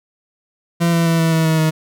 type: tone with pitch steps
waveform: 40% pulse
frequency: 169.6 / 167.56 / 165.53 / 163.54 / 161.57 / 159.62 / 157.69 Hz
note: E3 / E3 / E3 / E3 / E3 / D#3 / D#3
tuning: +50 / +29 / +8 / -13 / -34 / +45 / +24 cents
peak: -12 dBFS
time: 0.8-1.71 s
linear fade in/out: 20 ms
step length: 130 ms
effects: none